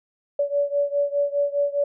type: beating tone pair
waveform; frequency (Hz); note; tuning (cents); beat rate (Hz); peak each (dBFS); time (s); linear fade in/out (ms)
sine; 570 / 574.9; C#5 / D5; +48 / -37; 4.9; -22 / -24; 0.39-1.84; 5
effects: none